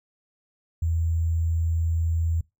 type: tone with sample-and-hold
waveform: sine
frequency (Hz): 82.41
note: E2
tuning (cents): 0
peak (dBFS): -21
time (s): 0.82-2.41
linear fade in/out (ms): 5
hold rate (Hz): 7350
effects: noise-tail reverb RT60 0.2 s tail -23 dB re dry